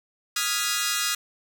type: chord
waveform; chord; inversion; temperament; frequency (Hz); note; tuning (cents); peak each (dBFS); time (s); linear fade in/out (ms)
10% pulse; F half-diminished seventh; third; equal with one note detuned; 1244.5 / 1403.4 / 1661.2 / 1975.5; Eb6 / F6 / Ab6 / Cb7; 0 / +8 / 0 / 0; -21; 0.36-1.15; 5
effects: none